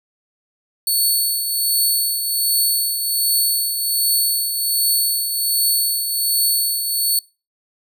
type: tone with tremolo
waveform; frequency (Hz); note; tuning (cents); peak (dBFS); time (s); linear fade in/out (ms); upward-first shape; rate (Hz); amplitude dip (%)
10% pulse; 4435; C#8; 0; -7; 0.87-7.19; 2; triangle; 1.3; 55
effects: noise-tail reverb RT60 0.3 s tail -23 dB re dry